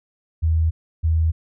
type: tone pair in turn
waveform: sine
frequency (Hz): 80.7 / 80.7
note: E2 / E2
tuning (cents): -36 / -36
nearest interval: unison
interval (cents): 0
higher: neither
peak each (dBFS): -15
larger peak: neither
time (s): 0.42-0.71 / 1.03-1.32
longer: neither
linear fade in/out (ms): 20
effects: none